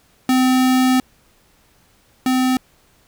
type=tone pair in turn; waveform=square; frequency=257 / 257 Hz; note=C4 / C4; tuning=-31 / -31 cents; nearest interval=unison; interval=0 cents; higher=neither; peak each=-13 / -15 dBFS; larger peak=first; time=0.29-1 / 2.26-2.57 s; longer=first; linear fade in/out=2 ms; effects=pink hiss -56 dBFS RMS until 3.07 s